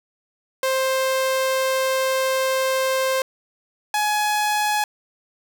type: tone pair in turn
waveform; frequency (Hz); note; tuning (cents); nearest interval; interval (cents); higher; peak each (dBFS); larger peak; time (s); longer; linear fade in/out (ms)
sawtooth; 526 / 841.5; C5 / G#5; +9 / +23; minor sixth; 814; second; -15; neither; 0.63-3.22 / 3.94-4.84; first; 2
effects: none